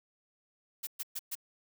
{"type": "noise bursts", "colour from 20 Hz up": "blue", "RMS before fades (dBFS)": -37, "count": 4, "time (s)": [0.83, 1.354], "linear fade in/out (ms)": 10, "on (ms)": 41, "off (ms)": 120, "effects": []}